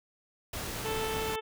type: noise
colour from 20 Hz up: pink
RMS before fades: -37 dBFS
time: 0.53-1.36 s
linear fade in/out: 5 ms
type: harmonic tone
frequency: 440 Hz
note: A4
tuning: in tune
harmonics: 1 / 2 / 3 / 4 / 5 / 6 / 7 / 8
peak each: -34 / -38 / -43 / -46 / -48 / -45 / -45 / -49 dBFS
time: 0.84-1.41 s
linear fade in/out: 20 ms
effects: none